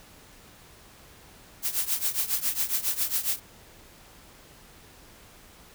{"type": "noise with tremolo", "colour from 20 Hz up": "blue", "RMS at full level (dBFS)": -24, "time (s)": [1.62, 3.4], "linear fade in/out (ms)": 50, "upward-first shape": "triangle", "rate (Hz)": 7.3, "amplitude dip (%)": 90, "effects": ["pink hiss -52 dBFS RMS until 5.74 s"]}